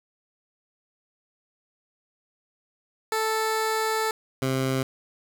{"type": "tone pair in turn", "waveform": "15% pulse", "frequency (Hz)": [440, 132.14], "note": ["A4", "C3"], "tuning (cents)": [0, 17], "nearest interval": "octave + major sixth", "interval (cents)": 2083, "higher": "first", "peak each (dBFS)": -17, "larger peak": "neither", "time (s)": [[3.12, 4.11], [4.42, 4.83]], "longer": "first", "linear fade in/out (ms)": 2, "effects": ["9-bit"]}